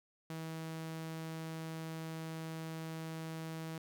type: tone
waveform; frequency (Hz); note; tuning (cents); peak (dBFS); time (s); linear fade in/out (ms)
sawtooth; 161.2; E3; -38; -37; 0.3-3.78; 2
effects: none